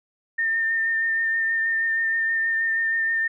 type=tone with vibrato; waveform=sine; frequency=1811 Hz; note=A6; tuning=49 cents sharp; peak=-20 dBFS; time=0.38-3.28 s; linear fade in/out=10 ms; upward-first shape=sine; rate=6.3 Hz; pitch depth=17 cents each way; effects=none